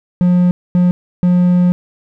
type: tone bursts at uneven times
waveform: triangle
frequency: 178.4 Hz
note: F3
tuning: 37 cents sharp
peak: -6 dBFS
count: 3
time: 0.21-0.51 / 0.75-0.91 / 1.23-1.72 s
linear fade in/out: 0 ms
effects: none